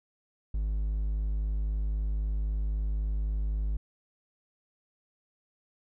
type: tone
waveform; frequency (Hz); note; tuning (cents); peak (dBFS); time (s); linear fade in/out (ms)
triangle; 51.9; G#1; 0; -25; 0.54-3.77; 5
effects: none